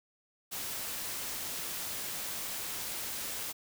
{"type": "noise", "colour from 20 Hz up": "white", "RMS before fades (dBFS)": -38, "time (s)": [0.51, 3.53], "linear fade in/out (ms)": 20, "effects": []}